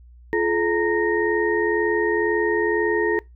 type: tone cluster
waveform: sine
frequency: 345.5 / 427.5 / 922 / 1857 Hz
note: F4 / A4 / A#5 / A#6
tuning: -19 / -50 / -19 / -7 cents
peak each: -23 / -21 / -29 / -25 dBFS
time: 0.33-3.19 s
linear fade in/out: 0 ms
effects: noise-tail reverb RT60 0.2 s tail -23 dB re dry + added 60 Hz sine -44 dBFS peak until 3.35 s